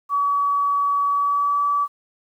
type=tone with pitch glide; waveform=sine; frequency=1137 to 1150.2 Hz; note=C#6 to D6; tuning=+44 to -36 cents; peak=-17 dBFS; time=0.09-1.88 s; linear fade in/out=50 ms; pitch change=+20 cents; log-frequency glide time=1.07-1.63 s; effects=9-bit